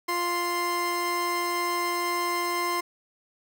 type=tone pair together; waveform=30% pulse; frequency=349.5 / 1046.5 Hz; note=F4 / C6; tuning=+1 / 0 cents; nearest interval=octave + perfect fifth; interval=1899 cents; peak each=-28 / -24 dBFS; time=0.08-2.81 s; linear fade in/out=10 ms; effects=none